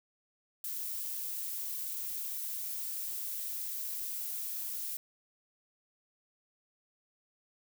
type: noise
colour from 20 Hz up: violet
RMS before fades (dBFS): -38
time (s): 0.64-4.97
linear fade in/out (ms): 2
effects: none